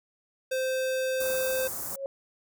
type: tone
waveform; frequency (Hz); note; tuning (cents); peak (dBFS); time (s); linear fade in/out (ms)
square; 520; C5; -11; -27; 0.51-1.68; 10
type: band-stop noise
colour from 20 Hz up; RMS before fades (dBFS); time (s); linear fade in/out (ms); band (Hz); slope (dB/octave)
white; -35; 1.2-1.96; 5; 1400 to 6400; 24
type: tone with exponential growth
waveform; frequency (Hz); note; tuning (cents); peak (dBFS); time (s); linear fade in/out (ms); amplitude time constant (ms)
sine; 547; C#5; -23; -27; 1.8-2.06; 1; 55
effects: none